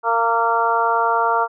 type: harmonic tone with a mistuned harmonic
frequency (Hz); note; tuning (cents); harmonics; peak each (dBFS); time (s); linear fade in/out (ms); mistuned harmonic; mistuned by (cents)
230; A#3; -23; 2 / 3 / 4 / 5 / 6; -24 / -22 / -19 / -22 / -22; 0.03-1.48; 50; 5; +16
effects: none